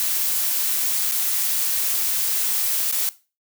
blue noise with dropouts, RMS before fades -22 dBFS, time 0-3.09 s, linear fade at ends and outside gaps 0 ms, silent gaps 1.113-1.12 / 2.913-2.925 s, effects noise-tail reverb RT60 0.3 s tail -17 dB re dry

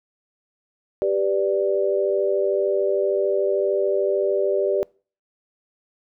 sine chord, G major, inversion none, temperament equal, 392 / 493.9 / 587.3 Hz, G4 / B4 / D5, 0 / 0 / 0 cents, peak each -21 / -26 / -22 dBFS, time 1.02-4.83 s, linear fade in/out 0 ms, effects noise-tail reverb RT60 0.4 s tail -26 dB re dry

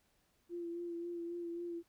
sine tone with vibrato, 343 Hz, F4, 31 cents flat, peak -39 dBFS, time 0.49-1.83 s, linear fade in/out 50 ms, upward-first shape sine, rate 3.7 Hz, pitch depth 24 cents each way, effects pink hiss -75 dBFS RMS until 1.88 s

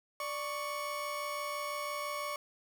30% pulse tone pair together, 587.3 / 1108.7 Hz, D5 / C#6, 0 / 0 cents, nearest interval major seventh, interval 1100 cents, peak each -37 / -35 dBFS, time 0.2-2.36 s, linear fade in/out 2 ms, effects none

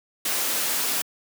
white noise, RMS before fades -25 dBFS, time 0.25-1.02 s, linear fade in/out 5 ms, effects high-pass 200 Hz 12 dB/octave

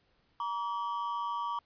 triangle ring-modulated tone, 1048 Hz, C6, 2 cents sharp, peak -27 dBFS, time 0.4-1.59 s, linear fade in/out 2 ms, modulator 101 Hz, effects pink hiss -71 dBFS RMS until 1.65 s + resampled to 11025 Hz

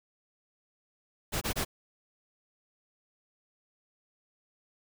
pink noise bursts, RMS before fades -31 dBFS, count 3, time 1.32-1.65 s, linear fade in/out 20 ms, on 94 ms, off 24 ms, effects none

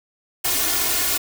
white noise with comb filter, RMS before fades -21 dBFS, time 0.44-1.18 s, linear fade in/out 10 ms, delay 2.8 ms, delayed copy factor +1, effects none

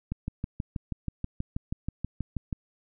click train, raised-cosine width 5 ms, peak -18 dBFS, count 16, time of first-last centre 0.12-2.528 s, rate 6.23 Hz, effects none

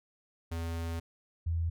square / sine tone pair in turn, 83.2 / 83.2 Hz, E2 / E2, +17 / +17 cents, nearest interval unison, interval 0 cents, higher neither, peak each -34 / -28 dBFS, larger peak second, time 0.51-1 / 1.46-1.7 s, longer first, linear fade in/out 10 ms, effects none

